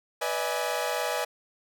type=chord; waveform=sawtooth; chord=E dominant seventh; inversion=second; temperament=equal with one note detuned; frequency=493.9 / 587.3 / 644.2 / 830.6 Hz; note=B4 / D5 / E5 / G#5; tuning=0 / 0 / -40 / 0 cents; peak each=-29 dBFS; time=0.21-1.25 s; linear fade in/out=10 ms; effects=none